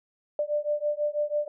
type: beating tone pair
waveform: sine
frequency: 590 / 596.1 Hz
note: D5 / D5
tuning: +8 / +26 cents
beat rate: 6.1 Hz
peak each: -28 dBFS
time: 0.39-1.48 s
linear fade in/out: 2 ms
effects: none